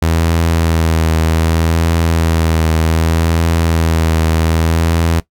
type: tone with vibrato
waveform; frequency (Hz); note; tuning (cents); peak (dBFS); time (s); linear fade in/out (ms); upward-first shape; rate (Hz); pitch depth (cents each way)
sawtooth; 81.7; E2; -15; -7; 0.02-5.2; 5; triangle; 0.65; 30
effects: noise-tail reverb RT60 0.1 s tail -17 dB re dry